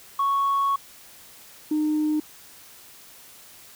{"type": "tone pair in turn", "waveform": "sine", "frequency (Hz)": [1108.7, 305.2], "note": ["C#6", "D#4"], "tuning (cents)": [0, -33], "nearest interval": "octave + minor seventh", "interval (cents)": 2233, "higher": "first", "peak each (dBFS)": [-18, -19], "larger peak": "first", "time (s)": [[0.19, 0.76], [1.71, 2.2]], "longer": "first", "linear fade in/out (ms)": 5, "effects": ["tanh soft clip ceiling -17 dBFS", "white hiss -48 dBFS RMS until 3.75 s"]}